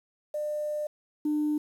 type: tone pair in turn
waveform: sine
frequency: 600 / 300 Hz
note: D5 / D4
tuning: +37 / +37 cents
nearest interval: octave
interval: 1200 cents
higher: first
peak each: -28 / -23 dBFS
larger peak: second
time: 0.34-0.87 / 1.25-1.58 s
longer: first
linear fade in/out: 5 ms
effects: tanh soft clip ceiling -21 dBFS + 9-bit